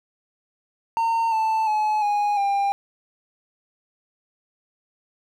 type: tone with pitch steps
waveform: triangle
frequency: 913 / 882.9 / 853.8 / 825.7 / 798.5 Hz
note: A#5 / A5 / G#5 / G#5 / G5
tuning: -36 / +6 / +48 / -10 / +32 cents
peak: -17 dBFS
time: 0.97-2.72 s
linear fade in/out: 0 ms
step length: 350 ms
effects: none